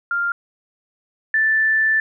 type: tone pair in turn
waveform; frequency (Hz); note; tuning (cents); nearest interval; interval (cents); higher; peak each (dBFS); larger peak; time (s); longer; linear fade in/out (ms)
sine; 1396.9 / 1762; F6 / A6; 0 / +2; major third; 402; second; -18 / -14; second; 0.11-0.32 / 1.34-2; second; 2
effects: none